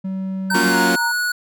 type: tone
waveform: triangle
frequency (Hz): 190.3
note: F#3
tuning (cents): +49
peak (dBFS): -20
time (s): 0.04-0.69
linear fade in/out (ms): 10
type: tone with pitch glide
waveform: square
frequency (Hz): 1537 to 1465.1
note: G6 to F#6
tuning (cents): -35 to -17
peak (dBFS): -19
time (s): 0.5-1.32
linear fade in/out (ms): 5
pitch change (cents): -82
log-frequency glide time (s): 0.67-0.78
type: tone with tremolo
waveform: sine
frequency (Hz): 931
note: A#5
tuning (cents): -2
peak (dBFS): -20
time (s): 0.51-1.12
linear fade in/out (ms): 5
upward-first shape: sine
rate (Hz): 4.2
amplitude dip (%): 90
type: chord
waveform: sawtooth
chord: Gb major seventh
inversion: none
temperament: equal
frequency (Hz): 185 / 233.1 / 277.2 / 349.2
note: Gb3 / Bb3 / Db4 / F4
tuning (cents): 0 / 0 / 0 / 0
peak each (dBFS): -18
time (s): 0.54-0.96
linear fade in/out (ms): 10
effects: none